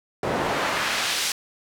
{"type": "noise with band-pass filter sweep", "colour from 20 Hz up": "pink", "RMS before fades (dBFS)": -25, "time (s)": [0.23, 1.32], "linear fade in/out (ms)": 2, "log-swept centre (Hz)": [440, 5700], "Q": 0.74, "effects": []}